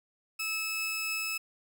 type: tone pair together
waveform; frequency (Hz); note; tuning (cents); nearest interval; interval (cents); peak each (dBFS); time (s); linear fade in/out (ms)
sawtooth; 1299.3 / 2602; E6 / E7; -25 / -23; octave; 1202; -40 / -28; 0.39-1.38; 10
effects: none